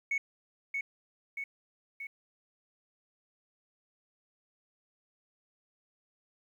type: tone with echo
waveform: sine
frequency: 2215 Hz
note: C#7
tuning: 2 cents flat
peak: -26 dBFS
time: 0.11-0.18 s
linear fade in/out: 5 ms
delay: 630 ms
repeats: 3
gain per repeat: -4 dB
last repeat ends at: 2.07 s
effects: tanh soft clip ceiling -26 dBFS + 11-bit